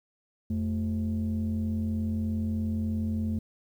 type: tone pair together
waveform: sine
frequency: 87.44 / 219.2 Hz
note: F2 / A3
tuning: +3 / -6 cents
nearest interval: octave + major third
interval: 1591 cents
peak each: -28 / -27 dBFS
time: 0.5-3.39 s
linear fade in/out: 5 ms
effects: tanh soft clip ceiling -23 dBFS + 10-bit